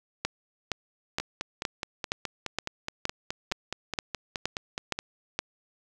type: two click trains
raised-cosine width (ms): 0.2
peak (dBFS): -10 / -14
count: 12 / 19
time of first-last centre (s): 0.25-5.39 / 1.2-4.989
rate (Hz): 2.14 / 4.75
effects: none